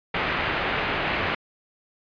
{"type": "low-pass noise", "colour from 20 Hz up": "white", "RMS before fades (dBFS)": -26, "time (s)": [0.14, 1.35], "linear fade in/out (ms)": 5, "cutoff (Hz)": 2600, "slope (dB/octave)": 24, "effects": ["resampled to 11025 Hz"]}